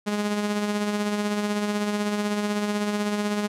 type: tone with tremolo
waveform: sawtooth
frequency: 207.5 Hz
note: G#3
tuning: 1 cent flat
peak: -18 dBFS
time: 0.06-3.48 s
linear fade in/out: 20 ms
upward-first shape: sine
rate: 16 Hz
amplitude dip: 40%
effects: low-pass 10000 Hz 12 dB/octave